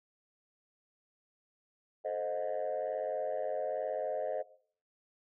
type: chord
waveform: sine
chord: A diminished seventh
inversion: none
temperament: equal with one note detuned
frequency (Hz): 440 / 523.3 / 622.3 / 723.5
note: A4 / C5 / Eb5 / Gb5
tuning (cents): 0 / 0 / 0 / -39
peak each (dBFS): -40 / -36 / -34 / -39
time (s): 2.04-4.43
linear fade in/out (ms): 20
effects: noise-tail reverb RT60 0.5 s tail -17 dB re dry + tanh soft clip ceiling -27 dBFS